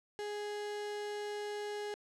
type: tone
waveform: 35% pulse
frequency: 415.3 Hz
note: G#4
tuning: in tune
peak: -36 dBFS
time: 0.19-1.94 s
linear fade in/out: 0 ms
effects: low-pass 8000 Hz 12 dB/octave